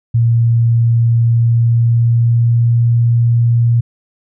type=tone with pitch glide; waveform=sine; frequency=116.54 to 117.83 Hz; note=A#2 to A#2; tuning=0 to +19 cents; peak=-8 dBFS; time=0.14-3.81 s; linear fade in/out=10 ms; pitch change=+19 cents; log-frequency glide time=1.28-2.85 s; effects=none